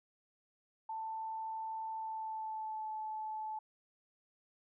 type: tone with pitch glide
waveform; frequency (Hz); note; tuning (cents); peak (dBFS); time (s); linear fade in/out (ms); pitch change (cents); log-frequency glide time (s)
sine; 886 to 867.3; A5 to A5; +12 to -25; -38; 0.89-3.59; 5; -37; 1.93-2.89
effects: none